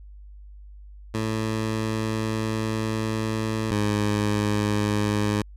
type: tone pair in turn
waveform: 15% pulse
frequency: 110 / 104.34 Hz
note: A2 / G#2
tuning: 0 / +9 cents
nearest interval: minor second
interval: 91 cents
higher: first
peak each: -18 / -15 dBFS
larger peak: second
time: 1.14-3.71 / 3.71-5.42 s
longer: first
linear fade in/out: 5 ms
effects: added 50 Hz sine -41 dBFS peak until 5.56 s + low-pass 10000 Hz 12 dB/octave